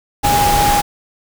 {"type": "tone in noise", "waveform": "sine", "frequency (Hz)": 820, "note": "G#5", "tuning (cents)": -22, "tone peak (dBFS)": -12, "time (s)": [0.23, 0.82], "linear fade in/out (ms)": 20, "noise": "pink", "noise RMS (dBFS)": -17, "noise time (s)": [0.23, 0.82], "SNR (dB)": 2, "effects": []}